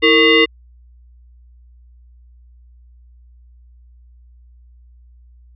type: tone with frequency modulation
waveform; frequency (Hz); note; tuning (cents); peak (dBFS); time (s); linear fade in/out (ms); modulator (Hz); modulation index
sine; 1244.5; D#6; 0; -8; 0.02-0.46; 20; 786; 2.3
effects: added 60 Hz sine -43 dBFS peak until 5.55 s